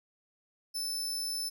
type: tone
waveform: sawtooth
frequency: 5274 Hz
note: E8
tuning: in tune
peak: -30 dBFS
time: 0.74-1.5 s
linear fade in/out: 20 ms
effects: none